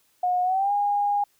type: tone with pitch glide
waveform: sine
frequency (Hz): 723 to 816.2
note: F#5 to G#5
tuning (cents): -40 to -30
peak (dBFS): -20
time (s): 0.23-1.24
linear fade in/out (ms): 5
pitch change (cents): +210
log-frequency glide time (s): 0.43-0.72
effects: white hiss -65 dBFS RMS until 1.39 s